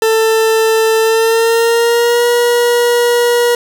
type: tone with pitch glide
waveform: 40% pulse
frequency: 444.6 to 479.3 Hz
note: A4 to A#4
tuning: +18 to +48 cents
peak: -8 dBFS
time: 0.02-3.55 s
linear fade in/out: 2 ms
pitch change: +130 cents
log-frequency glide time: 1-2.26 s
effects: none